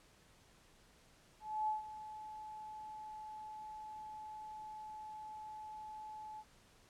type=tone with ADSR envelope; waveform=sine; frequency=860 Hz; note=A5; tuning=40 cents flat; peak=-32 dBFS; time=1.4-6.44 s; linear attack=280 ms; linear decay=140 ms; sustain=-14 dB; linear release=47 ms; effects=pink hiss -66 dBFS RMS until 6.89 s + low-pass 10000 Hz 12 dB/octave